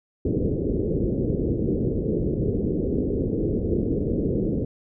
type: low-pass noise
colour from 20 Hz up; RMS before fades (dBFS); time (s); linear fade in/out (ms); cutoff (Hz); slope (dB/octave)
white; -24; 0.25-4.65; 5; 460; 48
effects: none